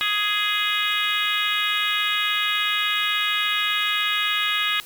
harmonic tone, 416.5 Hz, G#4, 5 cents sharp, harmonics 3 / 4 / 5 / 6 / 7 / 8 / 9, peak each -28 / -28 / -28 / -28 / -28 / -28 / -28 dBFS, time 0.01-4.8 s, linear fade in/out 0 ms, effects white hiss -43 dBFS RMS until 4.85 s

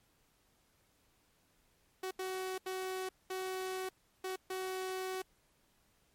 sawtooth tone bursts at uneven times, 374.9 Hz, F#4, 23 cents sharp, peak -33 dBFS, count 6, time 2.03-2.11 / 2.19-2.58 / 2.66-3.09 / 3.3-3.89 / 4.24-4.36 / 4.5-5.22 s, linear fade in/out 5 ms, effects pink hiss -72 dBFS RMS until 6.14 s + MP3 64 kbps

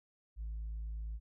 sine tone, 54.4 Hz, A1, 19 cents flat, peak -36 dBFS, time 0.36-1.2 s, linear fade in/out 50 ms, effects tanh soft clip ceiling -36 dBFS

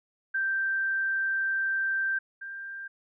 sine tone pair in turn, 1568 / 1586.2 Hz, G6 / G6, 0 / +20 cents, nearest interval unison, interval 20 cents, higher second, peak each -25 / -36 dBFS, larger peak first, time 0.34-2.19 / 2.41-2.88 s, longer first, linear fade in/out 10 ms, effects none

